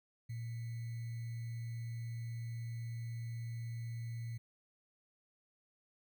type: tone with sample-and-hold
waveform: sine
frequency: 116.2 Hz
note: A#2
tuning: 5 cents flat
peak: -39 dBFS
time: 0.29-4.38 s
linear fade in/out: 10 ms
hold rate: 2100 Hz
effects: none